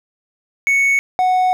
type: tone pair in turn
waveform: triangle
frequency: 2217 / 738.4 Hz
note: C#7 / F#5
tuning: 0 / -4 cents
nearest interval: octave + perfect fifth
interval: 1904 cents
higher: first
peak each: -10 dBFS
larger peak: neither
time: 0.67-0.99 / 1.19-1.53 s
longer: second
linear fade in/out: 0 ms
effects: none